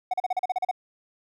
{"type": "tone bursts", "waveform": "triangle", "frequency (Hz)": 740, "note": "F#5", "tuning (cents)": 0, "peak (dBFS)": -20, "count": 10, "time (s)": [0.11, 0.713], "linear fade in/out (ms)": 5, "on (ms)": 27, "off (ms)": 37, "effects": []}